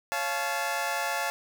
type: chord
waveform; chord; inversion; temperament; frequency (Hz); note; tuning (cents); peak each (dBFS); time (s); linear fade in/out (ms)
20% pulse; Db augmented; none; just; 554.4 / 693 / 866.2; Db5 / F5 / A5; 0 / -14 / -27; -30 / -27 / -26; 0.12-1.3; 0
effects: none